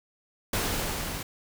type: noise with level ramp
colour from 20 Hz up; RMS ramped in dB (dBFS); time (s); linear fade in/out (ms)
pink; -27 to -35; 0.53-1.23; 5
effects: none